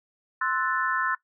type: chord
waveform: sine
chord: F# half-diminished seventh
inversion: second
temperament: equal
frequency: 1046.5 / 1318.5 / 1480 / 1760 Hz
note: C6 / E6 / F#6 / A6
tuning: 0 / 0 / 0 / 0 cents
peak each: -29 dBFS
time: 0.41-1.15 s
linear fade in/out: 5 ms
effects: noise-tail reverb RT60 0.1 s tail -18 dB re dry